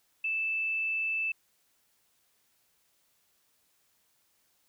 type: tone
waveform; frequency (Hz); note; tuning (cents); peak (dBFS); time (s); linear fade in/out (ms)
sine; 2637; E7; 0; -28; 0.24-1.32; 5
effects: white hiss -71 dBFS RMS until 4.68 s